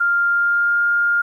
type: tone with pitch glide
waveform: sine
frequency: 1398 to 1409.4 Hz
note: F6 to F6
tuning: +1 to +15 cents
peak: -14 dBFS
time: 0-1.22 s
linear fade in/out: 10 ms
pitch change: +14 cents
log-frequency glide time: 0.27-0.81 s
effects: 9-bit